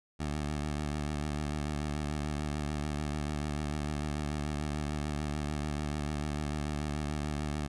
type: tone with vibrato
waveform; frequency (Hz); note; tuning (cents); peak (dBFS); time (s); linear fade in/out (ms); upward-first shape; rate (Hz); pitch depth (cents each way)
15% pulse; 74.4; D2; +23; -26; 0.19-7.68; 20; sine; 6.8; 48
effects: resampled to 24000 Hz